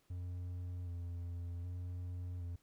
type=tone with vibrato; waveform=triangle; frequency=87.9 Hz; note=F2; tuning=12 cents sharp; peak=-38 dBFS; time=0.1-2.56 s; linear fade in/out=5 ms; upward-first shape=square; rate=0.65 Hz; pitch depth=24 cents each way; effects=pink hiss -75 dBFS RMS until 2.62 s